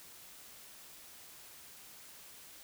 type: silence
effects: white hiss -54 dBFS RMS until 2.63 s